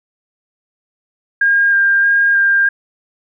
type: tone with vibrato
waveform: sine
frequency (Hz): 1608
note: G6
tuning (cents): +44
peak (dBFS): -9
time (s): 1.41-2.69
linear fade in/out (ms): 5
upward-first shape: square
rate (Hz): 1.6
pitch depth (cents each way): 11
effects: none